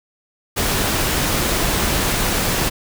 pink noise, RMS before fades -19 dBFS, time 0.56-2.7 s, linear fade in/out 20 ms, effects none

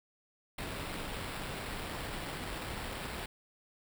pink noise with sample-and-hold, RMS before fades -40 dBFS, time 0.58-3.26 s, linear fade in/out 5 ms, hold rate 6300 Hz, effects none

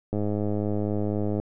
click train, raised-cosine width 2 ms, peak -15 dBFS, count 133, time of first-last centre 0.13-1.399 s, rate 104 Hz, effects none

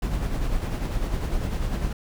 brown noise with tremolo, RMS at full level -24 dBFS, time 0.02-1.93 s, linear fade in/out 5 ms, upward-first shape sine, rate 10 Hz, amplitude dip 45%, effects none

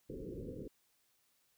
white low-pass noise, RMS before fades -45 dBFS, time 0.09-0.68 s, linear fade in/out 10 ms, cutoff 510 Hz, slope 96 dB/octave, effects white hiss -75 dBFS RMS until 1.57 s

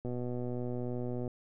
click train, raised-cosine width 2 ms, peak -25 dBFS, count 152, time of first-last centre 0.05-1.278 s, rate 123 Hz, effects none

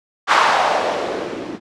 violet noise with low-pass filter sweep, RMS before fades -18 dBFS, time 0.27-1.6 s, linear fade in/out 50 ms, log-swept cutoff 1200 to 270 Hz, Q 2.4, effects low-pass 6000 Hz 12 dB/octave

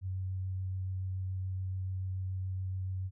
sine tone with vibrato, 93.8 Hz, F#2, 24 cents sharp, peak -33 dBFS, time 0.01-3.11 s, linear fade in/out 50 ms, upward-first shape sine, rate 7 Hz, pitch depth 9 cents each way, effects none

